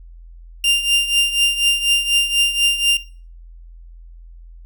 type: tone with tremolo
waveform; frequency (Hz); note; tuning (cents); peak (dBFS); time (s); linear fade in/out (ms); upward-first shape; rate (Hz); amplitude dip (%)
40% pulse; 2794; F7; 0; -10; 0.64-2.97; 2; triangle; 4.1; 80
effects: noise-tail reverb RT60 0.4 s tail -17 dB re dry + added 42 Hz sine -37 dBFS peak until 4.65 s